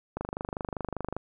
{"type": "click train", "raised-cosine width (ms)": 1, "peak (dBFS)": -18, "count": 26, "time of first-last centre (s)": [0.17, 1.166], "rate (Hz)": 25.1, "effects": []}